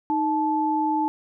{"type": "tone pair together", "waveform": "sine", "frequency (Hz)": [310.1, 870], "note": ["D#4", "A5"], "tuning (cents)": [-6, -20], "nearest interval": "octave + tritone", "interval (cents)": 1786, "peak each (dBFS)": [-24, -22], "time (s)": [0.1, 1.08], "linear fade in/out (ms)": 0, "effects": []}